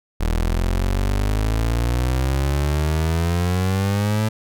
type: exponential sweep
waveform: 30% pulse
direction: up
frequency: 38.92 to 110 Hz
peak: -15 dBFS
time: 0.2-4.29 s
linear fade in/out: 10 ms
effects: none